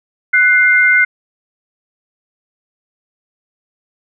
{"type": "tone pair together", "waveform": "sine", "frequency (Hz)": [1488.3, 2102], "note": ["F#6", "C7"], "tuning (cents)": [10, 7], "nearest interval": "tritone", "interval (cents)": 597, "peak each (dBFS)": -10, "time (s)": [0.33, 1.05], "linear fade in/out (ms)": 10, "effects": []}